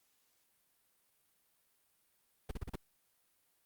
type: noise bursts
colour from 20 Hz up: brown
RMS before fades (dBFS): -38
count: 5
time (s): 2.49-2.757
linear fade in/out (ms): 5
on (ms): 23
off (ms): 38
effects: white hiss -75 dBFS RMS until 3.65 s + Opus 48 kbps